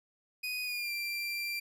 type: tone with pitch glide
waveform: 30% pulse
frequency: 2489 to 2364 Hz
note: D#7 to D7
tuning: 0 to +11 cents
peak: -31 dBFS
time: 0.43-1.6 s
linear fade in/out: 10 ms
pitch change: -89 cents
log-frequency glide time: 0.63-0.92 s
effects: none